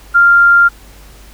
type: tone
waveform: sine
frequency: 1394 Hz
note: F6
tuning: 4 cents flat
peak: -4 dBFS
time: 0.14-0.69 s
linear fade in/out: 20 ms
effects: added 50 Hz sine -37 dBFS peak until 1.33 s + pink hiss -42 dBFS RMS until 1.33 s